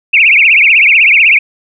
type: tone with vibrato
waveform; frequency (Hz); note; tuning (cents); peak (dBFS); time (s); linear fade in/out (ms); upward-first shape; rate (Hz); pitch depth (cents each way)
sine; 2431; D#7; -41; -3; 0.13-1.39; 10; triangle; 16; 250
effects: none